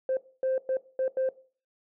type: tone bursts at uneven times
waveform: sine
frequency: 523.3 Hz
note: C5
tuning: in tune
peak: -23 dBFS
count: 5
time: 0.09-0.17 / 0.43-0.58 / 0.69-0.77 / 0.99-1.08 / 1.17-1.29 s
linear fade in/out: 2 ms
effects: noise-tail reverb RT60 0.4 s tail -18 dB re dry + tanh soft clip ceiling -21 dBFS